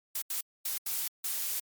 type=noise bursts at uneven times; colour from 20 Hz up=blue; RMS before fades=-33 dBFS; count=5; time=0.15-0.22 / 0.3-0.41 / 0.65-0.78 / 0.86-1.08 / 1.24-1.6 s; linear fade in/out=5 ms; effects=MP3 96 kbps